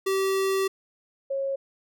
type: tone pair in turn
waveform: square / sine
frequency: 386 / 545.9 Hz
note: G4 / C#5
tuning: -27 / -27 cents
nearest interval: tritone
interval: 600 cents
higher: second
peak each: -23 / -25 dBFS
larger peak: first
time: 0.06-0.68 / 1.3-1.56 s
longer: first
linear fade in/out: 10 ms
effects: none